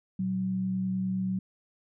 sine tone pair together, 118.21 / 187.5 Hz, A#2 / F#3, +25 / +23 cents, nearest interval minor sixth, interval 798 cents, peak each -38 / -27 dBFS, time 0.19-1.39 s, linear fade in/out 5 ms, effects none

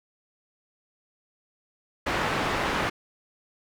white low-pass noise, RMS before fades -27 dBFS, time 2.06-2.9 s, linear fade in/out 10 ms, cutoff 1700 Hz, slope 12 dB/octave, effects none

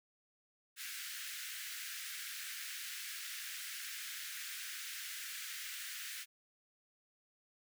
pink high-pass noise, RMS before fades -45 dBFS, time 0.76-6.26 s, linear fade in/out 50 ms, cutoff 1500 Hz, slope 48 dB/octave, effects none

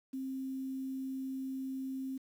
sine tone with quantisation, 264.8 Hz, C4, 21 cents sharp, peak -36 dBFS, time 0.13-2.18 s, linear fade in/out 10 ms, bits 10, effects none

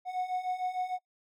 triangle beating tone pair, 730 / 736.6 Hz, F#5 / F#5, -24 / -8 cents, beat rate 6.6 Hz, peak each -34 / -30 dBFS, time 0.05-0.99 s, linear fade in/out 50 ms, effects noise-tail reverb RT60 0.1 s tail -24 dB re dry

